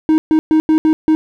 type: tone bursts at uneven times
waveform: triangle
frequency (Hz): 313.8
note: D#4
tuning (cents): +15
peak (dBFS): -6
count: 6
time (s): 0.09-0.18 / 0.31-0.39 / 0.51-0.6 / 0.69-0.78 / 0.85-0.93 / 1.08-1.15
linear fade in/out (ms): 0
effects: none